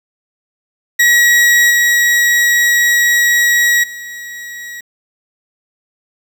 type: tone with level steps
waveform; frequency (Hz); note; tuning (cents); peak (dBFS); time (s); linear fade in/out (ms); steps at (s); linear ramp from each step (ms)
40% pulse; 1912; A#6; +43; -6 / -8 / -25; 0.99-4.81; 10; 1.7 / 3.83; 10
effects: 7-bit